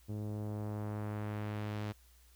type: tone with low-pass filter sweep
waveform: sawtooth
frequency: 105.2 Hz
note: G#2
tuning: 23 cents sharp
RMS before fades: -39 dBFS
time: 0.08-1.93 s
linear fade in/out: 20 ms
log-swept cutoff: 400 to 4700 Hz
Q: 0.84
effects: added 60 Hz sine -61 dBFS peak until 2.35 s + white hiss -67 dBFS RMS until 2.35 s